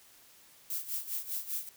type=noise with tremolo; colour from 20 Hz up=violet; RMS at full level=-34 dBFS; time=0.7-1.69 s; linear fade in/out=2 ms; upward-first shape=sine; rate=5 Hz; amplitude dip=80%; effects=white hiss -59 dBFS RMS until 1.76 s